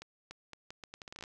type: accelerating click train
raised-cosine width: 0.2 ms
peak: -28 dBFS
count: 14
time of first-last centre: 0.02-1.239 s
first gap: 290 ms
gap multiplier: 0.77
effects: none